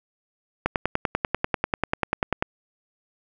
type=click train; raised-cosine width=0.5 ms; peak=-6 dBFS; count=19; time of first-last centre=0.66-2.425 s; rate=10.2 Hz; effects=none